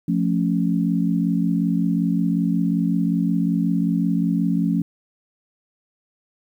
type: chord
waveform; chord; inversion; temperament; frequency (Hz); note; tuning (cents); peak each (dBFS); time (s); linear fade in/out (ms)
sine; F augmented; none; equal; 174.61 / 220 / 277.2; F3 / A3 / C#4; 0 / 0 / 0; -20 / -23 / -23; 0.08-4.82; 5
effects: 9-bit